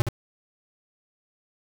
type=tone with echo; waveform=square; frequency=118 Hz; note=A#2; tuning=22 cents sharp; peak=-19 dBFS; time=0-0.02 s; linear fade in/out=0 ms; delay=67 ms; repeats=1; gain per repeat=-5 dB; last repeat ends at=0.087 s; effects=none